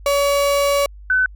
35% pulse / sine tone pair in turn, 566 / 1511 Hz, C#5 / F#6, +36 / +36 cents, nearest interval octave + perfect fourth, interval 1700 cents, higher second, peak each -13 dBFS, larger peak neither, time 0.06-0.86 / 1.1-1.26 s, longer first, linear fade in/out 2 ms, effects added 50 Hz sine -36 dBFS peak until 1.35 s

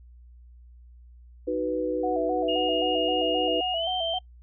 sine chord, B major, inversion first, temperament equal with one note detuned, 311.1 / 375.2 / 493.9 Hz, D#4 / F#4 / B4, 0 / +24 / 0 cents, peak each -30 / -31 / -27 dBFS, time 1.47-3.61 s, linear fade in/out 10 ms
sine tone with vibrato, 698.5 Hz, F5, in tune, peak -27 dBFS, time 2.03-4.19 s, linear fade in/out 10 ms, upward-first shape square, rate 3.8 Hz, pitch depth 88 cents each way
sine tone with pitch glide, 2851 to 3127 Hz, F7 to G7, +35 to -5 cents, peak -28 dBFS, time 2.48-4.19 s, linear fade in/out 10 ms, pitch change +160 cents, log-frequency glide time 3.73-3.87 s
effects noise-tail reverb RT60 0.1 s tail -24 dB re dry + added 60 Hz sine -47 dBFS peak until 4.42 s

